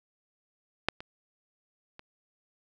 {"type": "clicks", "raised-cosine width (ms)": 0.3, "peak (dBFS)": [-8, -25, -29], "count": 3, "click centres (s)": [0.886, 1.005, 1.994], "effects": []}